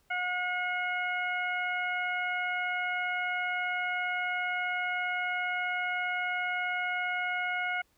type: harmonic tone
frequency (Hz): 723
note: F#5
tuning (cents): -40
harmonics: 1 / 2 / 3 / 4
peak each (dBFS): -35 / -33 / -33 / -44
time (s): 0.1-7.82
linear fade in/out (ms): 10
effects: pink hiss -70 dBFS RMS until 7.97 s